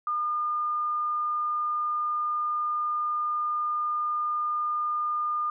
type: tone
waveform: sine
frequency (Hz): 1212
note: D#6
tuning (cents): -46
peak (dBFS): -25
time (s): 0.07-5.5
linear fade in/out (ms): 2
effects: none